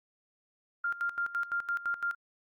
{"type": "tone with tremolo", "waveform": "sine", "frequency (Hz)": 1396.9, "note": "F6", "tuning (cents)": 0, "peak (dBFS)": -28, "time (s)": [0.84, 2.15], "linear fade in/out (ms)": 5, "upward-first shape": "square", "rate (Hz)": 5.9, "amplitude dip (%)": 80, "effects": ["Opus 48 kbps"]}